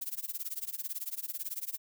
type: noise with tremolo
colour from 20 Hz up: violet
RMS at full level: -35 dBFS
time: 0.01-1.78 s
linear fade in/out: 10 ms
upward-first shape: sine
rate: 18 Hz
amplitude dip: 95%
effects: none